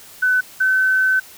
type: tone pair in turn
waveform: sine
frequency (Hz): 1505 / 1525.1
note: F#6 / G6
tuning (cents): +29 / -48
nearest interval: unison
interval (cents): 23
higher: second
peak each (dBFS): -13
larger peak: neither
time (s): 0.22-0.41 / 0.6-1.2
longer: second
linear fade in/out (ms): 10
effects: white hiss -42 dBFS RMS until 1.37 s